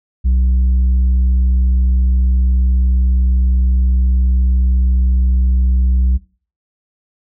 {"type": "tone with tanh clipping", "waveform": "sine", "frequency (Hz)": 62.9, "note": "B1", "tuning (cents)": 32, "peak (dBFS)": -11, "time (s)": [0.24, 6.18], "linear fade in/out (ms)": 20, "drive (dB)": 4, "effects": ["noise-tail reverb RT60 0.4 s tail -20 dB re dry"]}